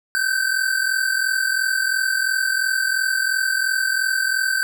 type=tone pair together; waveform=square; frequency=1525.1 / 1568 Hz; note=G6 / G6; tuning=-48 / 0 cents; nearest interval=unison; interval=48 cents; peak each=-22 dBFS; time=0.15-4.63 s; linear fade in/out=0 ms; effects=none